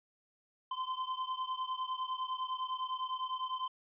square beating tone pair, 1027 / 1036.9 Hz, C6 / C6, -33 / -16 cents, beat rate 9.9 Hz, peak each -38 / -40 dBFS, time 0.71-3.68 s, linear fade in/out 5 ms, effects resampled to 8000 Hz

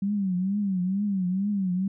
sine tone with vibrato, 192.8 Hz, G3, 28 cents flat, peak -23 dBFS, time 0.02-1.88 s, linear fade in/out 5 ms, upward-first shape triangle, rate 2.2 Hz, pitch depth 150 cents each way, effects none

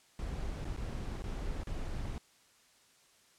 brown noise with dropouts, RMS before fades -38 dBFS, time 0.19-2.18 s, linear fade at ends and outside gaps 0 ms, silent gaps 0.644-0.653 / 0.764-0.774 / 1.221-1.24 / 1.634-1.672 s, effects white hiss -65 dBFS RMS until 3.38 s + low-pass 9000 Hz 12 dB/octave

